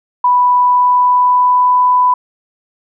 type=tone with pitch glide; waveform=sine; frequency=987.8 to 996.4 Hz; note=B5 to B5; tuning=0 to +15 cents; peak=-7 dBFS; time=0.24-2.14 s; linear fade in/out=5 ms; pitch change=+15 cents; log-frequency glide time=0.53-1.87 s; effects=none